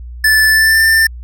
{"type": "tone with pitch glide", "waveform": "square", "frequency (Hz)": [1749, 1788.8], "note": ["A6", "A6"], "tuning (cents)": [-11, 28], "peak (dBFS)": -8, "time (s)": [0.24, 1.07], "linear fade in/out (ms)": 5, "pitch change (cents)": 39, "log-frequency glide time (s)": [0.48, 0.84], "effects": ["added 60 Hz sine -26 dBFS peak until 1.23 s"]}